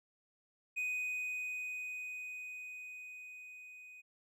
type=tone with level ramp; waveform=triangle; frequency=2495 Hz; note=D#7; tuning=4 cents sharp; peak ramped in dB=-32 to -50 dBFS; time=0.76-4.02 s; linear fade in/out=20 ms; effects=none